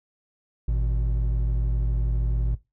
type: tone pair together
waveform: triangle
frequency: 53.34 / 120.4 Hz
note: G#1 / B2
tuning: +47 / -44 cents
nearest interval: octave + major second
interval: 1409 cents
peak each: -19 / -29 dBFS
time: 0.68-2.55 s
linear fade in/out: 5 ms
effects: noise-tail reverb RT60 0.2 s tail -17 dB re dry